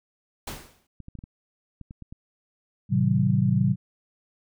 pink noise with exponential decay, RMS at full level -32 dBFS, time 0.47-0.87 s, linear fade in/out 5 ms, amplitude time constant 85 ms
clicks, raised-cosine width 5 ms, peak -28 dBFS, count 9, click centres 1.003 / 1.084 / 1.153 / 1.189 / 1.239 / 1.813 / 1.909 / 2.023 / 2.125 s
sine chord, A diminished seventh, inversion none, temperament just, 110 / 132 / 158.4 / 190.08 Hz, A2 / C3 / Eb3 / Gb3, 0 / +16 / +31 / +47 cents, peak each -25 / -23 / -27 / -23 dBFS, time 2.89-3.76 s, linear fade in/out 50 ms
effects none

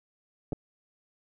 clicks, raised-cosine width 2 ms, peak -20 dBFS, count 2, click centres 0.523 / 0.53 s, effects none

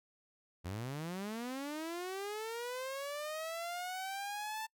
sawtooth linear sweep, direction up, 82.41 to 888 Hz, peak -35 dBFS, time 0.64-4.67 s, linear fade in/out 20 ms, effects noise-tail reverb RT60 0.1 s tail -25 dB re dry

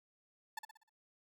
30% pulse tone with echo, 880 Hz, A5, in tune, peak -36 dBFS, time 0.57-0.59 s, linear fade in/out 5 ms, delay 61 ms, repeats 5, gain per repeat -7 dB, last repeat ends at 0.895 s, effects none

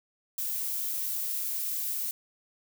violet noise, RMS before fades -32 dBFS, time 0.38-2.11 s, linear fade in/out 2 ms, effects none

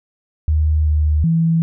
sine tone with pitch steps, 77.1 / 76.1 / 164.4 Hz, D#2 / D#2 / E3, -15 / -38 / -4 cents, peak -12 dBFS, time 0.48-1.62 s, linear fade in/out 0 ms, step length 380 ms, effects none

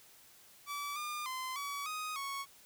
sawtooth tone with pitch steps, 1152 / 1205 / 1033 / 1136 / 1250 / 1107 Hz, D6 / D6 / C6 / C#6 / D#6 / C#6, -34 / +44 / -22 / +42 / +8 / -3 cents, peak -34 dBFS, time 0.66-2.46 s, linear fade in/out 50 ms, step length 300 ms, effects white hiss -60 dBFS RMS until 2.65 s

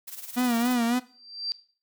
blue noise with tremolo, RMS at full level -37 dBFS, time 0.07-0.76 s, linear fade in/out 10 ms, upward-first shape sine, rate 19 Hz, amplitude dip 70%
45% pulse tone with vibrato, 240.6 Hz, B3, 45 cents flat, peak -22 dBFS, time 0.36-1 s, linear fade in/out 20 ms, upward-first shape sine, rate 3.6 Hz, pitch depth 77 cents each way
sine tone with exponential growth, 4699 Hz, D8, in tune, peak -24 dBFS, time 1.06-1.52 s, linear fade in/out 0 ms, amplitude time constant 100 ms
effects noise-tail reverb RT60 0.4 s tail -17 dB re dry

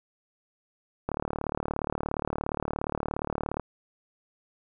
click train, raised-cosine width 1 ms, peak -15 dBFS, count 94, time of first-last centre 1.09-3.597 s, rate 37.1 Hz, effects none

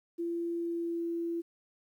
sine tone with pitch glide, 340 to 337.5 Hz, F4 to E4, -46 to +41 cents, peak -31 dBFS, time 0.18-1.42 s, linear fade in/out 20 ms, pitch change -13 cents, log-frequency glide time 0.55-1 s, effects 11-bit

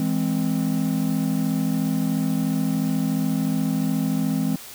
triangle chord, E augmented, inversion none, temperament equal, 164.81 / 207.7 / 261.6 Hz, E3 / G#3 / B#3, 0 / 0 / 0 cents, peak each -23 / -23 / -22 dBFS, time 0-4.56 s, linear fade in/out 2 ms, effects white hiss -40 dBFS RMS until 4.74 s

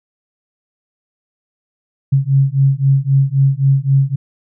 sine beating tone pair, 134.8 / 138.6 Hz, C#3 / C#3, -48 / 0 cents, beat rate 3.8 Hz, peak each -13 dBFS, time 2.12-4.16 s, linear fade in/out 10 ms, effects none

